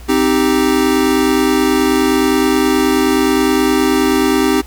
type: chord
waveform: square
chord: C minor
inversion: none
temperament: equal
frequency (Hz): 261.6 / 311.1 / 392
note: C4 / Eb4 / G4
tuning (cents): 0 / 0 / 0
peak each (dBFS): -16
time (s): 0.08-4.62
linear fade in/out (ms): 20
effects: added 60 Hz sine -31 dBFS peak until 4.66 s + pink hiss -41 dBFS RMS until 4.66 s